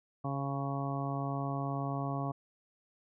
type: harmonic tone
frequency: 138.59 Hz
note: C#3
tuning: in tune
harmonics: 1 / 2 / 3 / 4 / 5 / 6 / 7 / 8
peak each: -35 / -39 / -46 / -46 / -40 / -46 / -47 / -42 dBFS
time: 0.24-2.32 s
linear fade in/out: 10 ms
effects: none